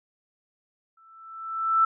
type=tone with exponential growth; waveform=sine; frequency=1326 Hz; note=E6; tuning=10 cents sharp; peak=-15 dBFS; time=0.97-1.85 s; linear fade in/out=5 ms; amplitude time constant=190 ms; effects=none